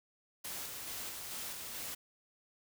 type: noise with tremolo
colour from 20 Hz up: white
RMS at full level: -42 dBFS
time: 0.44-1.95 s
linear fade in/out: 10 ms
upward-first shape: square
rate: 2.3 Hz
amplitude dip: 25%
effects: none